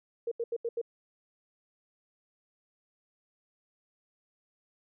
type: tone bursts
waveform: sine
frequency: 466.2 Hz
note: A#4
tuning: in tune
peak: -29 dBFS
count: 5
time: 0.27-0.815 s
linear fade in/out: 5 ms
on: 45 ms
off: 80 ms
effects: none